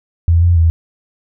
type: tone with pitch steps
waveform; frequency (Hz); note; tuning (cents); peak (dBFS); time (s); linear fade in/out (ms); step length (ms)
sine; 84.1 / 86.7 / 82.4; E2 / F2 / E2; +35 / -12 / 0; -7; 0.28-0.7; 0; 140
effects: none